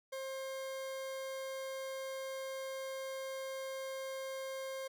40% pulse tone, 532 Hz, C5, 29 cents sharp, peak -39 dBFS, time 0.12-4.88 s, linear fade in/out 10 ms, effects none

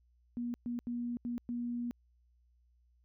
sine tone bursts at uneven times, 240 Hz, B3, 49 cents flat, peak -34 dBFS, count 5, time 0.37-0.54 / 0.66-0.79 / 0.87-1.17 / 1.25-1.38 / 1.49-1.91 s, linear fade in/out 0 ms, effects added 60 Hz sine -66 dBFS peak until 3.04 s

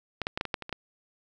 clicks, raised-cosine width 0.3 ms, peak -14 / -12 / -14 / -12 / -17 / -11 / -21 / -22 / -15 dBFS, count 9, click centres 0.217 / 0.269 / 0.375 / 0.411 / 0.453 / 0.542 / 0.623 / 0.694 / 0.727 s, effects none

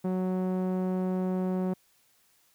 sawtooth tone with low-pass filter, 185 Hz, F#3, in tune, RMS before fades -29 dBFS, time 0.04-1.74 s, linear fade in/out 10 ms, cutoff 710 Hz, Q 0.67, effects white hiss -66 dBFS RMS until 2.54 s

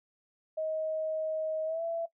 sine tone with pitch glide, 630 to 667.5 Hz, D#5 to E5, +21 to +22 cents, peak -30 dBFS, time 0.57-2.06 s, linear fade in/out 10 ms, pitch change +101 cents, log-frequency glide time 1.65-1.83 s, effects noise-tail reverb RT60 0.1 s tail -18 dB re dry

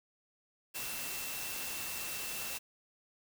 sine tone in noise, 2685 Hz, E7, 31 cents sharp, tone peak -46 dBFS, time 0.74-2.59 s, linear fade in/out 20 ms, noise white, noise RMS -40 dBFS, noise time 0.74-2.59 s, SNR -9 dB, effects none

